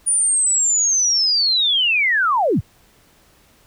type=linear sweep; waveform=sine; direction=down; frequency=9570 to 55.8 Hz; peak=-14 dBFS; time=0.06-2.61 s; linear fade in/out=20 ms; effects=pink hiss -54 dBFS RMS until 3.66 s